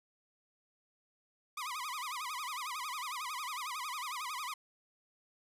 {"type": "tone with vibrato", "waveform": "sawtooth", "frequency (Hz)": 1108.7, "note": "C#6", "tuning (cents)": 0, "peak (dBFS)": -34, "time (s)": [1.57, 4.54], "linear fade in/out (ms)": 5, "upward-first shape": "sine", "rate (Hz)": 11, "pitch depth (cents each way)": 230, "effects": ["resampled to 32000 Hz"]}